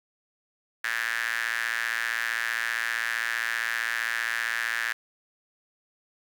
sawtooth tone with high-pass filter, 115.3 Hz, A#2, 19 cents flat, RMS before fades -29 dBFS, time 0.84-4.93 s, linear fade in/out 5 ms, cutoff 1700 Hz, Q 6.3, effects none

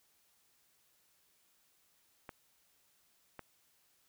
clicks, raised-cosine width 0.5 ms, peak -30 dBFS, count 2, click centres 2.292 / 3.393 s, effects white hiss -72 dBFS RMS until 4.08 s

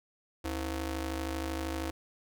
sawtooth ring-modulated tone, 199.1 Hz, G3, 27 cents sharp, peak -26 dBFS, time 0.44-1.91 s, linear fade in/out 10 ms, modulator 126 Hz, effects none

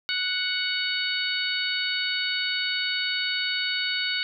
harmonic tone with a mistuned harmonic, 740 Hz, F#5, in tune, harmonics 2 / 3 / 4 / 5 / 6, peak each -31 / -31 / -31 / -31 / -31 dBFS, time 0.09-4.23 s, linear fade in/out 0 ms, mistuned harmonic 5, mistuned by +21 cents, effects none

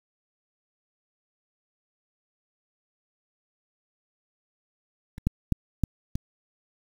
clicks, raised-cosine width 5 ms, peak -26 / -10 / -9 / -10 / -16 dBFS, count 5, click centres 5.181 / 5.27 / 5.523 / 5.837 / 6.155 s, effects 7-bit

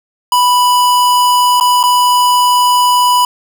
square tone with dropouts, 987.8 Hz, B5, in tune, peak -8 dBFS, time 0.32-3.25 s, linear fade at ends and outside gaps 2 ms, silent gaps 1.6-1.609 / 1.83-1.837 s, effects none

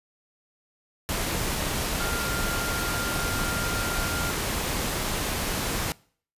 sine tone in noise, 1396.9 Hz, F6, in tune, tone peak -32 dBFS, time 2-4.31 s, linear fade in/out 0 ms, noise pink, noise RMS -28 dBFS, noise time 1.09-5.92 s, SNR -7 dB, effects noise-tail reverb RT60 0.5 s tail -23 dB re dry + resampled to 32000 Hz

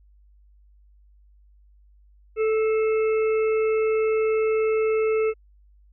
harmonic tone with a mistuned harmonic, 438.4 Hz, A4, 6 cents flat, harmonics 1 / 3 / 5 / 6, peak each -19 / -34 / -37 / -37 dBFS, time 2.36-5.34 s, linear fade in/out 50 ms, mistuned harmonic 5, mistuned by -27 cents, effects added 50 Hz sine -52 dBFS peak until 5.92 s

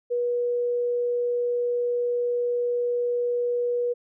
sine tone, 484 Hz, B4, 35 cents flat, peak -22 dBFS, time 0.1-3.94 s, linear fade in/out 20 ms, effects none

